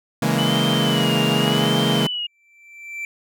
sawtooth chord, A# half-diminished seventh, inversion first, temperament equal, 138.59 / 164.81 / 207.7 / 233.1 Hz, C#3 / E3 / G#3 / A#3, 0 / 0 / 0 / 0 cents, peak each -19 dBFS, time 0.22-2.07 s, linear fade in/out 5 ms
sine tone with vibrato, 2960 Hz, F#7, in tune, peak -23 dBFS, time 0.38-2.27 s, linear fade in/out 10 ms, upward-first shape sine, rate 0.86 Hz, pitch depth 96 cents each way
triangle tone with exponential growth, 2339 Hz, D7, 8 cents flat, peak -23 dBFS, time 2.26-3.05 s, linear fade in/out 1 ms, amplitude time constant 170 ms
effects none

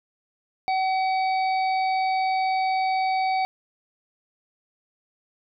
harmonic tone, 758 Hz, F#5, 42 cents sharp, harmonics 1 / 3 / 5 / 6, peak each -21 / -31 / -43 / -38 dBFS, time 0.68-3.45 s, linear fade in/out 0 ms, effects none

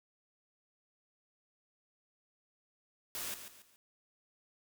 white noise with echo, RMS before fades -40 dBFS, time 3.15-3.34 s, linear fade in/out 0 ms, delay 140 ms, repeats 3, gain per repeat -9 dB, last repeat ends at 3.76 s, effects none

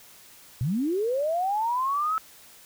sine linear sweep, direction up, 110 to 1316 Hz, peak -23 dBFS, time 0.61-2.18 s, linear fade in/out 0 ms, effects white hiss -51 dBFS RMS until 2.65 s

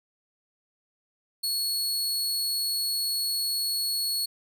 sawtooth tone, 4363 Hz, C#8, 28 cents flat, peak -23 dBFS, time 1.43-4.26 s, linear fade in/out 10 ms, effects none

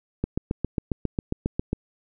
click train, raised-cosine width 3 ms, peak -11 dBFS, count 12, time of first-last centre 0.24-1.731 s, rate 7.38 Hz, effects none

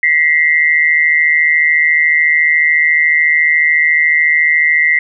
sine tone pair together, 1935 / 2089 Hz, B6 / C7, -36 / -3 cents, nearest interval minor second, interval 133 cents, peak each -11 dBFS, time 0.03-4.99 s, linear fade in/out 2 ms, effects none

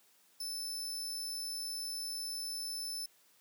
sawtooth tone, 5274 Hz, E8, in tune, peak -35 dBFS, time 0.4-3.06 s, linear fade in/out 5 ms, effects white hiss -67 dBFS RMS until 3.4 s + high-pass 150 Hz 12 dB/octave

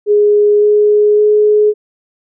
sine tone with pitch steps, 415.3 / 418.4 / 421.6 Hz, G#4 / G#4 / G#4, 0 / +13 / +26 cents, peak -6 dBFS, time 0.06-1.74 s, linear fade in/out 50 ms, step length 560 ms, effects none

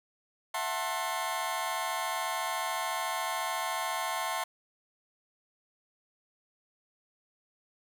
sawtooth chord, F# half-diminished seventh, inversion third, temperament just, 666 / 740 / 888 / 1065.6 Hz, E5 / F#5 / A5 / C6, +18 / 0 / +16 / +31 cents, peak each -34 / -34 / -32 / -31 dBFS, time 0.54-4.44 s, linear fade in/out 5 ms, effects none

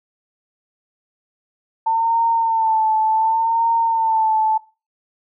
sine tone with vibrato, 896 Hz, A5, 31 cents sharp, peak -14 dBFS, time 1.86-4.58 s, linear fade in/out 10 ms, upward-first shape sine, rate 0.68 Hz, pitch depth 45 cents each way, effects noise-tail reverb RT60 0.3 s tail -19 dB re dry

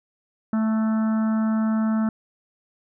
harmonic tone with a mistuned harmonic, 220 Hz, A3, in tune, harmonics 1 / 3 / 4 / 5 / 6 / 7 / 8, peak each -19 / -35 / -39 / -41 / -36 / -43 / -48 dBFS, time 0.53-2.09 s, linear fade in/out 2 ms, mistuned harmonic 7, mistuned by -17 cents, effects none

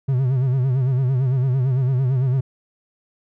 triangle tone with vibrato, 129.9 Hz, C3, 12 cents flat, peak -14 dBFS, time 0.08-2.41 s, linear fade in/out 10 ms, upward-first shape sine, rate 8.9 Hz, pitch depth 95 cents each way, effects none

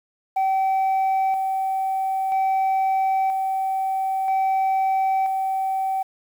sine tone with tremolo, 768 Hz, G5, 36 cents flat, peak -15 dBFS, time 0.36-6.03 s, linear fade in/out 10 ms, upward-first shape square, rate 0.51 Hz, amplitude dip 40%, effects tanh soft clip ceiling -17 dBFS + 8-bit

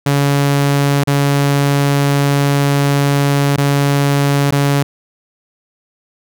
sawtooth tone with dropouts, 141.4 Hz, C#3, 35 cents sharp, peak -7 dBFS, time 0.06-4.83 s, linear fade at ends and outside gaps 5 ms, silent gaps 1.038-1.073 / 3.564-3.578 / 4.509-4.522 s, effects none

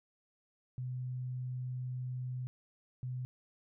sine tone bursts at uneven times, 126.5 Hz, B2, 42 cents sharp, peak -36 dBFS, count 2, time 0.78-2.47 / 3.03-3.25 s, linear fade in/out 0 ms, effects none

